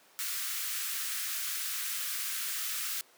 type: high-pass noise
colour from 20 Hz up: white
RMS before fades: -35 dBFS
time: 0.19-3.01 s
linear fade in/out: 0 ms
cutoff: 1200 Hz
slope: 48 dB/octave
effects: pink hiss -60 dBFS RMS until 3.17 s + high-pass 400 Hz 12 dB/octave